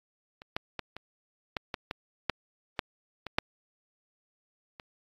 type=clicks; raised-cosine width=0.3 ms; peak=-29 / -14 / -17 / -24 / -14 / -16 / -17 / -9 / -11 / -20 / -8 / -27 dBFS; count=12; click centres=0.419 / 0.565 / 0.793 / 0.966 / 1.568 / 1.742 / 1.911 / 2.297 / 2.792 / 3.267 / 3.385 / 4.798 s; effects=AAC 32 kbps